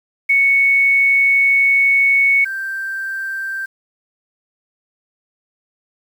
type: tone pair in turn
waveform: sine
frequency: 2217 / 1570.4 Hz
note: C#7 / G6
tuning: 0 / +3 cents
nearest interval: tritone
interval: 597 cents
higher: first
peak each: -10 / -21 dBFS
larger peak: first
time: 0.29-2.45 / 2.45-3.66 s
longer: first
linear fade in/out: 10 ms
effects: 7-bit